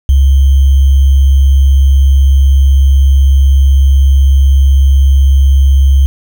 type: tone with sample-and-hold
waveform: sine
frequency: 68 Hz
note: C#2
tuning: 33 cents flat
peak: -3 dBFS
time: 0.09-6.06 s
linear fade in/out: 0 ms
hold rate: 3150 Hz
effects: none